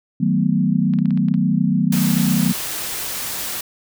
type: chord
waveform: sine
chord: B dominant seventh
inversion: first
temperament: equal with one note detuned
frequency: 155.56 / 185.96 / 220 / 246.9 Hz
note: D#3 / F#3 / A3 / B3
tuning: 0 / +9 / 0 / 0 cents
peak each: -21 / -18 / -21 / -21 dBFS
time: 0.2-2.53 s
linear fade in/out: 10 ms
type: clicks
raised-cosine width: 0.3 ms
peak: -23 dBFS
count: 7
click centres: 0.937 / 0.988 / 1.057 / 1.107 / 1.175 / 1.285 / 1.341 s
type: noise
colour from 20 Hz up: white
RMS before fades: -26 dBFS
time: 1.92-3.61 s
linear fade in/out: 5 ms
effects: none